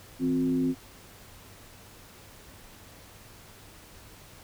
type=tone with frequency modulation; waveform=sine; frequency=261.6 Hz; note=C4; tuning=in tune; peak=-23 dBFS; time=0.19-0.75 s; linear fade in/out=50 ms; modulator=96.6 Hz; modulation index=0.6; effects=added 99 Hz sine -58 dBFS peak until 4.43 s + pink hiss -51 dBFS RMS until 4.43 s